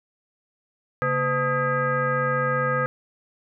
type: tone with frequency modulation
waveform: sine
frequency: 880 Hz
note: A5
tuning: in tune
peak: -20 dBFS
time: 1.02-2.86 s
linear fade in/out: 0 ms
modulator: 371 Hz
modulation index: 2.2
effects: none